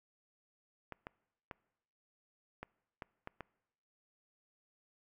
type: clicks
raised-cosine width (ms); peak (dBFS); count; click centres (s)
0.5; -28; 7; 0.923 / 1.069 / 1.512 / 2.63 / 3.022 / 3.274 / 3.407
effects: noise-tail reverb RT60 0.9 s tail -24 dB re dry